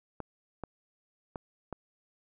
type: clicks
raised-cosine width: 1 ms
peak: -23 dBFS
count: 4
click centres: 0.203 / 0.637 / 1.358 / 1.727 s
effects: none